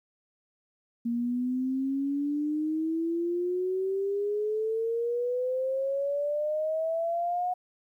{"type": "exponential sweep", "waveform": "sine", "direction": "up", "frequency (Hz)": [233.1, 730], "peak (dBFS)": -26, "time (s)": [1.05, 7.54], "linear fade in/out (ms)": 10, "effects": ["11-bit"]}